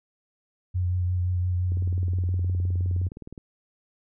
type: tone with vibrato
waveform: sine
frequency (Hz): 90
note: F#2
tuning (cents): -47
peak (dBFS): -22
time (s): 0.74-3.09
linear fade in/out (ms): 20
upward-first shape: triangle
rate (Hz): 5.8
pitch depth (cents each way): 26
type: click train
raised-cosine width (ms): 3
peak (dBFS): -27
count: 33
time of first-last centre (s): 1.72-3.378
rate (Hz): 19.3
effects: none